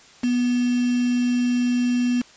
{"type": "tone with quantisation", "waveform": "sine", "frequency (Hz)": 245.1, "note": "B3", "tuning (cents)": -13, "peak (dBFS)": -18, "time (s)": [0.23, 2.22], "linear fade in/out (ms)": 10, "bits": 5, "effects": ["white hiss -49 dBFS RMS until 2.36 s", "resampled to 16000 Hz"]}